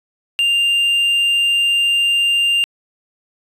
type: tone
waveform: triangle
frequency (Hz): 2794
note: F7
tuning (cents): 0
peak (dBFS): -11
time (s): 0.39-2.64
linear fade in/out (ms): 0
effects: resampled to 32000 Hz